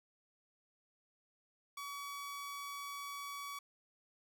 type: tone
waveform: sawtooth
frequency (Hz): 1135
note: C#6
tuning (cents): +41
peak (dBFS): -39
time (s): 1.77-3.59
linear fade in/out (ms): 5
effects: 11-bit